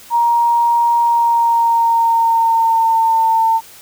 sine tone with pitch glide, 940 to 900.7 Hz, A#5 to A5, +14 to +40 cents, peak -10 dBFS, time 0.1-3.61 s, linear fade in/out 50 ms, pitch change -74 cents, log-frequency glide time 1-3.12 s, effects white hiss -40 dBFS RMS until 3.81 s

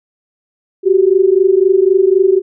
sine tone pair together, 368.9 / 392.8 Hz, F#4 / G4, -5 / +4 cents, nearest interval minor second, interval 109 cents, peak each -10 dBFS, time 0.83-2.42 s, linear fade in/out 50 ms, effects none

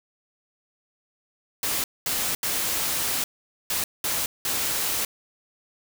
white noise bursts at uneven times, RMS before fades -26 dBFS, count 6, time 1.63-1.84 / 2.06-2.35 / 2.43-3.24 / 3.7-3.84 / 4.04-4.26 / 4.45-5.05 s, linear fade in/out 2 ms, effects none

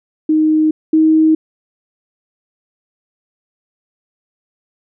sine tone pair in turn, 311.1 / 315.6 Hz, D#4 / D#4, 0 / +25 cents, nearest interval unison, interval 25 cents, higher second, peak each -9 / -7 dBFS, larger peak second, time 0.29-0.71 / 0.93-1.35 s, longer neither, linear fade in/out 5 ms, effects none

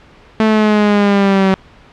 sawtooth linear sweep, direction down, 220 to 189.8 Hz, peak -5 dBFS, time 0.4-1.54 s, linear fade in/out 0 ms, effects pink hiss -43 dBFS RMS until 1.92 s + low-pass 3000 Hz 12 dB/octave

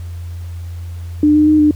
sine tone with pitch steps, 299 / 302.7 / 306.4 / 300 Hz, D4 / D#4 / D#4 / D4, +31 / -48 / -27 / +37 cents, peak -7 dBFS, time 1.23-1.71 s, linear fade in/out 2 ms, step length 120 ms, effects added 86 Hz sine -24 dBFS peak until 1.75 s + pink hiss -46 dBFS RMS until 1.75 s

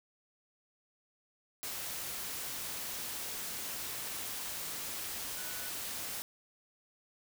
sine tone in noise, 1480 Hz, F#6, in tune, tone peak -50 dBFS, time 5.37-5.69 s, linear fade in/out 0 ms, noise white, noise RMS -40 dBFS, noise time 1.63-6.22 s, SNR -13 dB, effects none

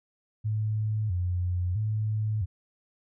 sine tone with vibrato, 98.2 Hz, G2, 4 cents sharp, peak -25 dBFS, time 0.44-2.46 s, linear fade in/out 20 ms, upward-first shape square, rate 0.76 Hz, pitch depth 160 cents each way, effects none

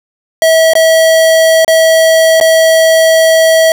square tone with dropouts, 647 Hz, E5, 32 cents flat, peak -5 dBFS, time 0.42-3.72 s, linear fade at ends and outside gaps 1 ms, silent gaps 0.735-0.753 / 1.647-1.679 / 2.401-2.411 s, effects none

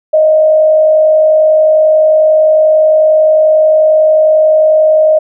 sine tone with frequency modulation, 623 Hz, D#5, 2 cents sharp, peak -4 dBFS, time 0.13-5.19 s, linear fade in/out 10 ms, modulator 51.2 Hz, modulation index 0.31, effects none

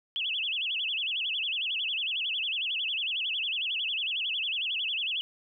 sine tone with vibrato, 2976 Hz, F#7, 9 cents sharp, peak -28 dBFS, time 0.16-5.21 s, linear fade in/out 0 ms, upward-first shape sine, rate 11 Hz, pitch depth 260 cents each way, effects none

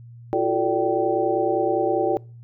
sine tone cluster, 341.4 / 371.2 / 436.6 / 583 / 775 Hz, F4 / F#4 / A4 / D5 / G5, -39 / +6 / -13 / -13 / -20 cents, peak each -25 dBFS, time 0.33-2.17 s, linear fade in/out 0 ms, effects noise-tail reverb RT60 0.4 s tail -25 dB re dry + added 118 Hz sine -40 dBFS peak until 2.43 s

